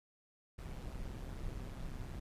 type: noise with amplitude modulation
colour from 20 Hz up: brown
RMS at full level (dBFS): -41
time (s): 0.58-2.2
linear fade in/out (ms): 10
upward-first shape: sine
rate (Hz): 131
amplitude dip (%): 60
effects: resampled to 32000 Hz